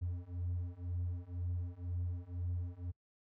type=beating tone pair; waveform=triangle; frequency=87.31 / 89.31 Hz; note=F2 / F2; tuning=0 / +39 cents; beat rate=2 Hz; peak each=-38 / -37 dBFS; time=0.01-2.92 s; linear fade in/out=20 ms; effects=noise-tail reverb RT60 0.1 s tail -25 dB re dry + tanh soft clip ceiling -27 dBFS